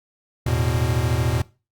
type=chord; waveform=square; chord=E suspended fourth; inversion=none; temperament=equal; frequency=82.41 / 110 / 123.47 Hz; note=E2 / A2 / B2; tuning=0 / 0 / 0 cents; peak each=-25 / -25 / -23 dBFS; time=0.46-1.42 s; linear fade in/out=5 ms; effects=noise-tail reverb RT60 0.3 s tail -20 dB re dry + Opus 48 kbps